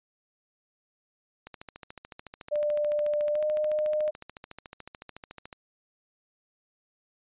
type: click train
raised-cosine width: 0.3 ms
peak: -26 dBFS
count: 57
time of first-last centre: 1.47-5.528 s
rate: 13.8 Hz
type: tone with pitch glide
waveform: sine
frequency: 594 to 608.2 Hz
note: D5 to D#5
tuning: +20 to -40 cents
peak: -24 dBFS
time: 2.51-4.11 s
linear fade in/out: 20 ms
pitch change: +40 cents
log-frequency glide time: 3.33-3.41 s
effects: resampled to 8000 Hz